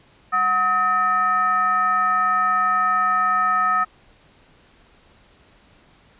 sine tone with frequency modulation, 1274 Hz, D#6, 41 cents sharp, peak -16 dBFS, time 0.32-3.85 s, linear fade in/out 20 ms, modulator 537 Hz, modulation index 0.66, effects pink hiss -54 dBFS RMS until 6.19 s + resampled to 8000 Hz

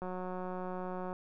click train, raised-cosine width 1 ms, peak -27 dBFS, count 204, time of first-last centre 0.02-1.129 s, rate 183 Hz, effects none

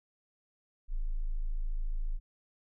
sine tone, 27.05 Hz, A0, 29 cents flat, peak -29 dBFS, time 0.88-2.2 s, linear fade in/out 50 ms, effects none

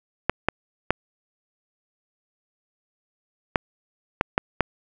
clicks, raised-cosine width 0.5 ms, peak -3 dBFS, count 7, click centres 0.296 / 0.486 / 0.906 / 3.558 / 4.211 / 4.379 / 4.607 s, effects none

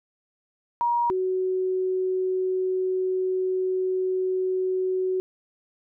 sine tone pair in turn, 950 / 372.6 Hz, A#5 / F#4, +33 / +12 cents, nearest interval octave + major third, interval 1621 cents, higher first, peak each -20 / -22 dBFS, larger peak first, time 0.81-1.1 / 1.1-5.2 s, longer second, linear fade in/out 0 ms, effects none

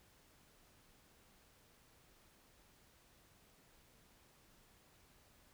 silence, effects pink hiss -68 dBFS RMS until 5.53 s

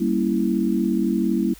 sine chord, G diminished seventh, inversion none, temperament equal, 196 / 233.1 / 277.2 / 329.6 Hz, G3 / Bb3 / Db4 / Fb4, 0 / 0 / 0 / 0 cents, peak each -23 / -23 / -27 / -23 dBFS, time 0-1.54 s, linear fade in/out 10 ms, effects added 50 Hz sine -46 dBFS peak until 1.59 s + white hiss -48 dBFS RMS until 1.59 s

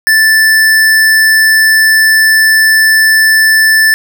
square tone, 1760 Hz, A6, in tune, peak -5 dBFS, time 0.07-3.94 s, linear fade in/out 0 ms, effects none

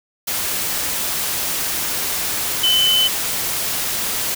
sine tone in noise, 3033 Hz, F#7, 42 cents sharp, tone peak -13 dBFS, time 2.63-3.08 s, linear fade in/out 10 ms, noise white, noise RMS -22 dBFS, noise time 0.27-4.35 s, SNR +6 dB, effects none

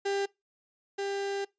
35% pulse tone pair in turn, 397.4 / 397.4 Hz, G4 / G4, +24 / +24 cents, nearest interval unison, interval 0 cents, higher neither, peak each -26 / -29 dBFS, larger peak first, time 0.05-0.26 / 0.98-1.45 s, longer second, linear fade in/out 10 ms, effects noise-tail reverb RT60 0.2 s tail -23 dB re dry + resampled to 16000 Hz

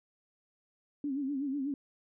sine tone with vibrato, 277.2 Hz, C#4, in tune, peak -31 dBFS, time 1.04-1.74 s, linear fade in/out 2 ms, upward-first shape sine, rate 8.1 Hz, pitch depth 100 cents each way, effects none

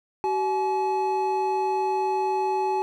triangle tone pair together, 380 / 852.2 Hz, F#4 / G#5, +46 / +44 cents, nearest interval octave + major second, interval 1398 cents, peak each -24 / -22 dBFS, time 0.24-2.82 s, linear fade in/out 0 ms, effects none

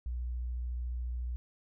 sine tone with vibrato, 60.8 Hz, B1, 26 cents flat, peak -33 dBFS, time 0.06-1.36 s, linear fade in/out 0 ms, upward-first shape square, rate 14 Hz, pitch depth 13 cents each way, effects none

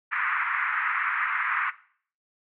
pink band-pass noise, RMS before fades -27 dBFS, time 0.11-1.71 s, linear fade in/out 20 ms, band 1100 to 2200 Hz, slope 48 dB/octave, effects noise-tail reverb RT60 0.5 s tail -17 dB re dry

